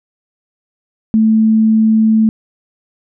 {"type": "tone", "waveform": "sine", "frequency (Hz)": 220, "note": "A3", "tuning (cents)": 0, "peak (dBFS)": -7, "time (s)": [1.14, 2.29], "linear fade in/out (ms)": 0, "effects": []}